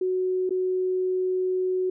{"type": "tone with dropouts", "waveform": "sine", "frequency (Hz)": 370, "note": "F#4", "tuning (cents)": 0, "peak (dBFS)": -22, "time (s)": [0.01, 1.9], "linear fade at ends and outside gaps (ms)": 5, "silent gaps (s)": [0.494, 0.506], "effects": []}